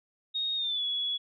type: tone with pitch glide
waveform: sine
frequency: 3729 to 3380 Hz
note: A#7 to G#7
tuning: 0 to +30 cents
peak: -28 dBFS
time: 0.34-1.18 s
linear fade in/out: 20 ms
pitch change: -170 cents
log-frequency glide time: 0.56-0.84 s
effects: none